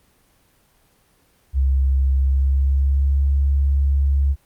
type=tone with pitch glide; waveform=sine; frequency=67 to 69.4 Hz; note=C2 to C#2; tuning=+42 to +3 cents; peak=-14 dBFS; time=1.53-4.36 s; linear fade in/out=50 ms; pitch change=+61 cents; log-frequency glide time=2.15-3.22 s; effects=pink hiss -59 dBFS RMS until 4.45 s + Opus 24 kbps